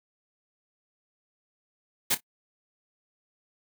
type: noise with echo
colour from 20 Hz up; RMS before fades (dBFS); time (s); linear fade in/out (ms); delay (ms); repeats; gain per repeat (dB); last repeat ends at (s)
white; -24; 2.1-2.15; 10; 28; 2; -15; 2.206
effects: noise-tail reverb RT60 0.1 s tail -26 dB re dry